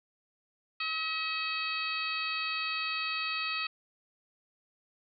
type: harmonic tone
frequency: 640 Hz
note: D#5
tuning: 49 cents sharp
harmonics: 2 / 3 / 4 / 5 / 6 / 7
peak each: -37 / -42 / -34 / -43 / -41 / -39 dBFS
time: 0.8-3.67 s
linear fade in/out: 5 ms
effects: none

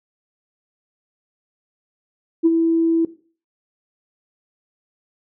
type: tone with ADSR envelope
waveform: sine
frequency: 329.6 Hz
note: E4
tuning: in tune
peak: -8 dBFS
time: 2.43-3.05 s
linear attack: 29 ms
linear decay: 36 ms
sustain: -6 dB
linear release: 3 ms
effects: noise-tail reverb RT60 0.4 s tail -17 dB re dry + tanh soft clip ceiling -5 dBFS

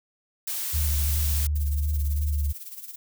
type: noise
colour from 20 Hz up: blue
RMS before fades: -30 dBFS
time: 0.47-1.47 s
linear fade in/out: 5 ms
type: tone with vibrato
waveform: sine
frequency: 73.42 Hz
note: D2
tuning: in tune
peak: -22 dBFS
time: 0.73-2.53 s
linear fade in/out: 20 ms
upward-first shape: sine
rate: 2.8 Hz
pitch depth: 23 cents each way
type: noise with tremolo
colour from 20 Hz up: violet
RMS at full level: -37 dBFS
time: 1.55-2.96 s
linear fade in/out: 10 ms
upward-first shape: sine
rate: 18 Hz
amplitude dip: 70%
effects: none

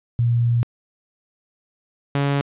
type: tone pair in turn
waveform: sine / sawtooth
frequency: 118.6 / 141.04 Hz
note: A#2 / C#3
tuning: +30 / +30 cents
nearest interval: minor third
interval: 300 cents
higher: second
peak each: -15 / -14 dBFS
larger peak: second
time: 0.19-0.63 / 2.15-2.41 s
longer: first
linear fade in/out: 0 ms
effects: resampled to 8000 Hz + 9-bit

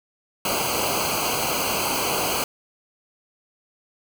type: noise with comb filter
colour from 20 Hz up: pink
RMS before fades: -24 dBFS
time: 0.45-2.44 s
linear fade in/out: 2 ms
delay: 0.55 ms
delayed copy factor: -1
effects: none

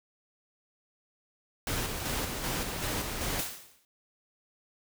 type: noise with tremolo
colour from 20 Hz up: pink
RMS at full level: -32 dBFS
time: 1.67-3.41 s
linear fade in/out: 2 ms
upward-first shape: square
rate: 2.6 Hz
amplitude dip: 35%
type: noise with exponential decay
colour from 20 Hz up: white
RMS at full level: -31 dBFS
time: 3.39-3.85 s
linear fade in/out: 1 ms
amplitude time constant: 100 ms
effects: none

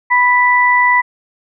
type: tone pair together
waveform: sine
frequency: 987.8 / 1975.5 Hz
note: B5 / B6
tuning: 0 / 0 cents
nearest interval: octave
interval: 1200 cents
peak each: -11 dBFS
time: 0.1-1.02 s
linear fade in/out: 20 ms
effects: none

